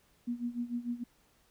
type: tone with tremolo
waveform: sine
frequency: 240 Hz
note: B3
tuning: 49 cents flat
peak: -30 dBFS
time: 0.27-1.04 s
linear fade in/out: 10 ms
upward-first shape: sine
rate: 6.7 Hz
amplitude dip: 85%
effects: pink hiss -68 dBFS RMS until 1.5 s